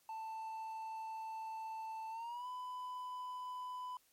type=tone with pitch glide; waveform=triangle; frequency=886 to 1000.3 Hz; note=A5 to B5; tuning=+12 to +22 cents; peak=-40 dBFS; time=0.09-3.97 s; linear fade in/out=2 ms; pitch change=+210 cents; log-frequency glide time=2.1-2.47 s; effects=white hiss -72 dBFS RMS until 4.12 s + MP3 64 kbps